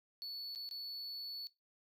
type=tone with dropouts; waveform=triangle; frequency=4435 Hz; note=C#8; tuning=in tune; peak=-40 dBFS; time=0.22-1.47 s; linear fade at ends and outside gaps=0 ms; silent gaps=0.55-0.558 / 0.69-0.711 s; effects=noise-tail reverb RT60 0.2 s tail -20 dB re dry